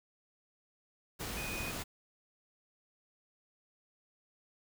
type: tone in noise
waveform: sine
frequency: 2489 Hz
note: D#7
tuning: in tune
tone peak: -41 dBFS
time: 1.36-1.72 s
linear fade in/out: 20 ms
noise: pink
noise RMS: -40 dBFS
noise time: 1.19-1.84 s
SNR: -4 dB
effects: none